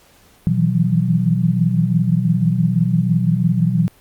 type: tone cluster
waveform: sine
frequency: 122.8 / 162.1 / 168.1 / 185.5 Hz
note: B2 / E3 / E3 / F#3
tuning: -9 / -29 / +34 / +5 cents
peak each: -19 dBFS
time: 0.47-3.88 s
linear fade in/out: 0 ms
effects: pink hiss -51 dBFS RMS until 4 s + Opus 48 kbps

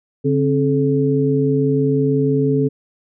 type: tone cluster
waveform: sine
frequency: 142 / 268 / 429.9 Hz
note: C#3 / C4 / A4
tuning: +42 / +42 / -40 cents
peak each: -18 dBFS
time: 0.24-2.69 s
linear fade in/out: 20 ms
effects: none

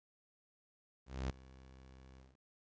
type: tone with ADSR envelope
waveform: sawtooth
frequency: 65.41 Hz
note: C2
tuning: in tune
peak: -31 dBFS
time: 1.06-2.38 s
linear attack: 240 ms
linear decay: 7 ms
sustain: -21 dB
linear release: 190 ms
effects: resampled to 16000 Hz + 12-bit

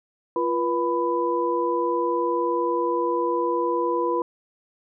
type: tone cluster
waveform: sine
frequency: 345.5 / 484.9 / 996 Hz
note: F4 / B4 / B5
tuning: -19 / -32 / +14 cents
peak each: -25 dBFS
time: 0.36-4.22 s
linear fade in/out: 2 ms
effects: none

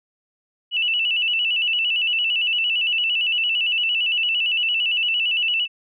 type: tone with vibrato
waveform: sine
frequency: 2797 Hz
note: F7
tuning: 2 cents sharp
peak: -18 dBFS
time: 0.71-5.68 s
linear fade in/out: 50 ms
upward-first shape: square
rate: 8.8 Hz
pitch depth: 80 cents each way
effects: none

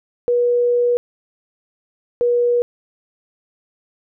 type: tone pair in turn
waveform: sine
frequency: 483.8 / 481.9 Hz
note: B4 / B4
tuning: -36 / -43 cents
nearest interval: unison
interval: 7 cents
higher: first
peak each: -13 dBFS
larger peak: neither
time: 0.28-0.97 / 2.21-2.62 s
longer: first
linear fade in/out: 0 ms
effects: none

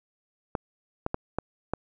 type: clicks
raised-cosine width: 1 ms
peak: -13 dBFS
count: 5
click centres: 0.552 / 1.064 / 1.144 / 1.386 / 1.736 s
effects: none

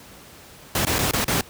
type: noise with dropouts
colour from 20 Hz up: pink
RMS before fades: -21 dBFS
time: 0.75-1.41 s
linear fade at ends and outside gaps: 2 ms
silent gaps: 0.851-0.868 / 0.984-0.989 / 1.111-1.134 / 1.244-1.28 s
effects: pink hiss -45 dBFS RMS until 1.49 s + high-pass 60 Hz 12 dB/octave

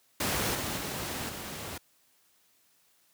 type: noise with level steps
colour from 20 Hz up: pink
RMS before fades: -29 / -33 / -35 / -39 dBFS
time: 0.2-1.78 s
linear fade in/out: 5 ms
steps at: 0.55 / 0.77 / 1.29 s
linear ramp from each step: 2 ms
effects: white hiss -67 dBFS RMS until 3.13 s + high-pass 80 Hz 12 dB/octave

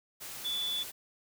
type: tone in noise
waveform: sine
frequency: 3461 Hz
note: A7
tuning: 29 cents flat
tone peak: -31 dBFS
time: 0.44-0.84 s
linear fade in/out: 20 ms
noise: white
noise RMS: -43 dBFS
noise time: 0.2-0.92 s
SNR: +9 dB
effects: none

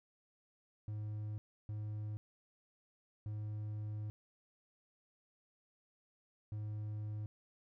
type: tone bursts at uneven times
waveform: triangle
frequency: 106.1 Hz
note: G#2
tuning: 38 cents sharp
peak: -37 dBFS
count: 4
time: 0.88-1.38 / 1.69-2.17 / 3.26-4.1 / 6.52-7.26 s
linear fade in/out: 0 ms
effects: none

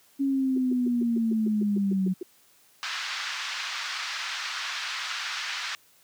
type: linear sweep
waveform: sine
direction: down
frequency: 277.2 to 184 Hz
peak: -22 dBFS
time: 0.19-2.14 s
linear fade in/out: 20 ms
type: tone bursts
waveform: sine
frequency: 361.7 Hz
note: F#4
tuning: 39 cents flat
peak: -29 dBFS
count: 12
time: 0.56-2.23 s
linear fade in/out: 5 ms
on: 20 ms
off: 130 ms
type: band-pass noise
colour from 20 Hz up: pink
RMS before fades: -33 dBFS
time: 2.83-5.75 s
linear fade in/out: 0 ms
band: 1200 to 5500 Hz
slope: 24 dB/octave
effects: white hiss -60 dBFS RMS until 6.03 s + high-pass 80 Hz 12 dB/octave

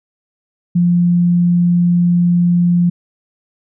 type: tone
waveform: sine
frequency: 174.61 Hz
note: F3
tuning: in tune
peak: -9 dBFS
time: 0.75-2.9 s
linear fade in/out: 10 ms
effects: none

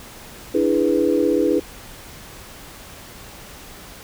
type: chord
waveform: sine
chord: E dominant seventh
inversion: third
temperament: equal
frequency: 293.7 / 329.6 / 415.3 / 493.9 Hz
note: D4 / E4 / G#4 / B4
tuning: 0 / 0 / 0 / 0 cents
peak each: -21 / -20 / -21 / -21 dBFS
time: 0.54-1.6 s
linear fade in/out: 10 ms
effects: pink hiss -40 dBFS RMS until 4.03 s

